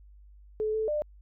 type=tone with pitch steps; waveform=sine; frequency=431.2 / 437.5 / 599 Hz; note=A4 / A4 / D5; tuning=-35 / -10 / +34 cents; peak=-26 dBFS; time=0.6-1.02 s; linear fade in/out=0 ms; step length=140 ms; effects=added 50 Hz sine -50 dBFS peak until 1.21 s